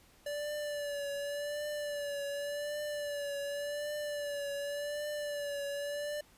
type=tone with vibrato; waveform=square; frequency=580 Hz; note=D5; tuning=22 cents flat; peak=-36 dBFS; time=0.26-6.21 s; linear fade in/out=5 ms; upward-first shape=triangle; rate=0.88 Hz; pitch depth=46 cents each way; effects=pink hiss -63 dBFS RMS until 6.37 s + resampled to 32000 Hz